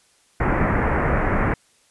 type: low-pass noise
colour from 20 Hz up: pink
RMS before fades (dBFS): -20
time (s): 0.4-1.54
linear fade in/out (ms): 5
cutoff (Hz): 2100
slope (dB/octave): 48
effects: white hiss -59 dBFS RMS until 1.9 s + resampled to 24000 Hz

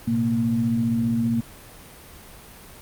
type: tone cluster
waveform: sine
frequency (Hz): 111.4 / 126.5 / 231.4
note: A2 / B2 / A#3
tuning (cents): +22 / +42 / -13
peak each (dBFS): -29 / -28 / -20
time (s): 0.07-1.41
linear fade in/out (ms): 10
effects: pink hiss -44 dBFS RMS until 2.81 s + Opus 32 kbps

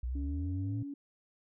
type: exponential sweep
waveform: sine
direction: up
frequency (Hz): 59 to 116.54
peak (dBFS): -32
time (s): 0.03-0.83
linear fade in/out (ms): 5
type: tone with vibrato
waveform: sine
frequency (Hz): 282.1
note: C#4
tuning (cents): +30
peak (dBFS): -38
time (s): 0.15-0.94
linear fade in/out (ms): 5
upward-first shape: triangle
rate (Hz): 7.1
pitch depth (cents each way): 11
effects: tanh soft clip ceiling -25 dBFS

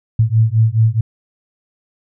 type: beating tone pair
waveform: sine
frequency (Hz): 109.4 / 114.1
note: A2 / A#2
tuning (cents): -9 / -37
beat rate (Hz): 4.7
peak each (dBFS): -13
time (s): 0.19-1.01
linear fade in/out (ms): 5
effects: none

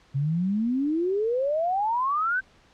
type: exponential sweep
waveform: sine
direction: up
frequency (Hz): 132.8 to 1568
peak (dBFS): -22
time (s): 0.14-2.41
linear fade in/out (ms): 20
effects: pink hiss -58 dBFS RMS until 2.73 s + low-pass 5000 Hz 12 dB/octave

